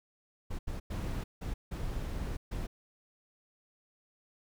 brown noise bursts at uneven times, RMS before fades -36 dBFS, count 6, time 0.5-0.59 / 0.67-0.8 / 0.9-1.24 / 1.41-1.54 / 1.71-2.37 / 2.51-2.67 s, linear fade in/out 10 ms, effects none

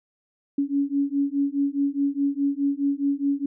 sine beating tone pair, 278.6 / 283.4 Hz, C#4 / C#4, +9 / +38 cents, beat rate 4.8 Hz, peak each -24 / -24 dBFS, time 0.58-3.46 s, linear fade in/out 5 ms, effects none

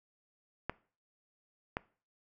clicks, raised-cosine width 0.5 ms, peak -18 dBFS, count 2, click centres 0.696 / 1.769 s, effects noise-tail reverb RT60 0.4 s tail -21 dB re dry

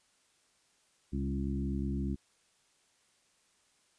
harmonic tone with a mistuned harmonic, 68.4 Hz, C#2, 23 cents flat, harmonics 1 / 2 / 3 / 4 / 5, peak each -35 / -39 / -36 / -39 / -43 dBFS, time 1.12-2.16 s, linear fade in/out 20 ms, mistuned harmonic 3, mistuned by -25 cents, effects white hiss -70 dBFS RMS until 3.98 s + resampled to 22050 Hz

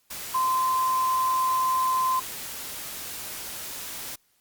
sine tone in noise, 1035 Hz, C6, 19 cents flat, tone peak -21 dBFS, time 0.34-2.2 s, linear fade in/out 10 ms, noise white, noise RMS -36 dBFS, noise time 0.1-4.16 s, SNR +12 dB, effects white hiss -67 dBFS RMS until 4.4 s + Opus 48 kbps

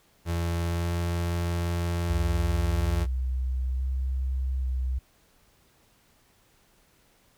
35% pulse tone with pitch glide, 84.9 to 85.84 Hz, F2 to F2, -48 to -29 cents, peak -24 dBFS, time 0.25-3.07 s, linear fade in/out 50 ms, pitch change +19 cents, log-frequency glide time 0.65-0.94 s
sine tone with vibrato, 64.5 Hz, C2, 24 cents flat, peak -25 dBFS, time 2.09-4.99 s, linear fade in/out 10 ms, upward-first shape square, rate 0.59 Hz, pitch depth 17 cents each way
effects pink hiss -63 dBFS RMS until 7.37 s

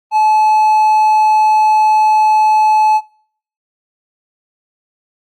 triangle tone, 861 Hz, A5, 38 cents flat, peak -6 dBFS, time 0.11-3.01 s, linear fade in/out 50 ms, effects noise-tail reverb RT60 0.6 s tail -26 dB re dry + Opus 32 kbps

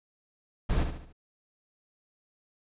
brown noise with echo, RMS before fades -25 dBFS, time 0.69-0.84 s, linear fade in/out 10 ms, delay 72 ms, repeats 4, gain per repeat -7 dB, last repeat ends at 1.128 s, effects resampled to 8000 Hz

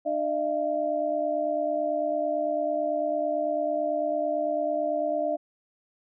sine tone cluster, 300.5 / 608 / 677 Hz, D4 / D#5 / E5, +40 / -40 / +46 cents, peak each -33 / -27 / -28 dBFS, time 0.05-5.37 s, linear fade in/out 20 ms, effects none

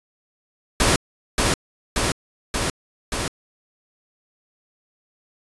pink noise with echo, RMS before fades -17 dBFS, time 0.8-0.96 s, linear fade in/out 2 ms, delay 580 ms, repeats 4, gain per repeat -2 dB, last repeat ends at 3.28 s, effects resampled to 24000 Hz

